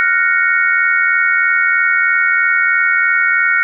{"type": "chord", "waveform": "sine", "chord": "Gb major seventh", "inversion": "third", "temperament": "equal", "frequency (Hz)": [1396.9, 1480, 1864.7, 2217], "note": ["F6", "Gb6", "Bb6", "Db7"], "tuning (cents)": [0, 0, 0, 0], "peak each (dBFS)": -16, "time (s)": [0, 3.63], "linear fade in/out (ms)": 0, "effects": []}